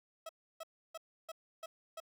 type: tone bursts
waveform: 30% pulse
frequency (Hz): 649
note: E5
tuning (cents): -27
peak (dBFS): -40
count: 6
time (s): 0.26-2.002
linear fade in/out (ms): 5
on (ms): 32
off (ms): 310
effects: none